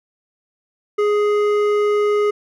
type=tone with hard clipping; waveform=sine; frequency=416.1 Hz; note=G#4; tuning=3 cents sharp; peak=-16 dBFS; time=0.98-2.31 s; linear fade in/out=10 ms; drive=10 dB; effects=none